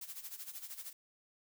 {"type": "noise with tremolo", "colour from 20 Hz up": "blue", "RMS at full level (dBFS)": -44, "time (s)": [0.01, 0.93], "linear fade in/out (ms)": 5, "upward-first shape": "sine", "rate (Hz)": 13, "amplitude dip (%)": 75, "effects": []}